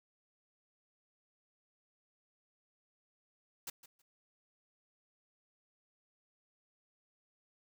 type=noise with echo; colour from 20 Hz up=white; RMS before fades=-42 dBFS; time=3.67-3.7 s; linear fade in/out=5 ms; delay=160 ms; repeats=2; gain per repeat=-15 dB; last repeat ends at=4.02 s; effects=none